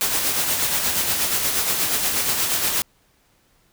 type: noise with tremolo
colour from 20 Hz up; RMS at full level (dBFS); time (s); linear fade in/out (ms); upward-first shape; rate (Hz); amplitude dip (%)
white; -20; 0.01-2.82; 0; sine; 8.4; 40
effects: pink hiss -61 dBFS RMS until 3.72 s